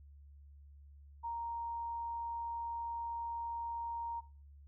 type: tone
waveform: sine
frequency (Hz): 932.3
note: A#5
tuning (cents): 0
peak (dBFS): -37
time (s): 1.23-4.21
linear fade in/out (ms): 20
effects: noise-tail reverb RT60 0.4 s tail -19 dB re dry + added 71 Hz sine -54 dBFS peak until 4.67 s